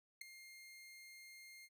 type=tone with ADSR envelope; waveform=sawtooth; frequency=2120 Hz; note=C7; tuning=22 cents sharp; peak=-38 dBFS; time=0.21-1.69 s; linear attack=6 ms; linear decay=5 ms; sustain=-14 dB; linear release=48 ms; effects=none